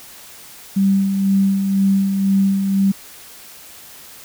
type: tone with tremolo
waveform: sine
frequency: 195.3 Hz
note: G3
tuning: 6 cents flat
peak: -11 dBFS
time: 0.76-2.92 s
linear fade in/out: 10 ms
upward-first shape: sine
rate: 2 Hz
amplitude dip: 45%
effects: white hiss -40 dBFS RMS until 4.24 s